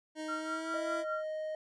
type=tone with pitch glide; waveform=25% pulse; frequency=311.7 to 332.1 Hz; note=D#4 to E4; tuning=+3 to +13 cents; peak=-34 dBFS; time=0.15-1.05 s; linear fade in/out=50 ms; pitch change=+110 cents; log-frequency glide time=0.34-0.92 s
type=tone with tremolo; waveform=sine; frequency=1376 Hz; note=F6; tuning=26 cents flat; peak=-33 dBFS; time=0.28-1.24 s; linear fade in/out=10 ms; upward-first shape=triangle; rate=5 Hz; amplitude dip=95%
type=tone; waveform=triangle; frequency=622.3 Hz; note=D#5; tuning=in tune; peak=-33 dBFS; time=0.74-1.55 s; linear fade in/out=2 ms
effects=resampled to 22050 Hz